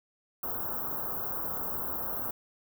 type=band-stop noise; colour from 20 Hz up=white; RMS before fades=-34 dBFS; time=0.43-2.31 s; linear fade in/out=5 ms; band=1400 to 14000 Hz; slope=48 dB/octave; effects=none